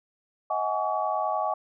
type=tone cluster; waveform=sine; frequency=633 / 746 / 836 / 1136 Hz; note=D#5 / F#5 / G#5 / C#6; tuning=+30 / +14 / +11 / +42 cents; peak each=-30 dBFS; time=0.5-1.54 s; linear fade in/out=5 ms; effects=none